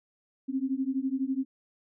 sine beating tone pair, 260 / 272 Hz, C4 / C#4, -11 / -33 cents, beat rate 12 Hz, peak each -30 dBFS, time 0.48-1.45 s, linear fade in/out 20 ms, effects none

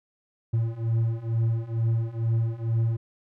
triangle beating tone pair, 112.9 / 115.1 Hz, A2 / A#2, +45 / -22 cents, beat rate 2.2 Hz, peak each -25 / -23 dBFS, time 0.53-2.97 s, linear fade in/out 10 ms, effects none

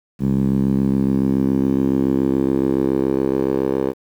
10% pulse tone with band-pass filter sweep, 67.1 Hz, C2, 44 cents sharp, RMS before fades -18 dBFS, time 0.19-3.94 s, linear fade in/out 50 ms, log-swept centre 180 to 460 Hz, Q 2.2, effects 8-bit

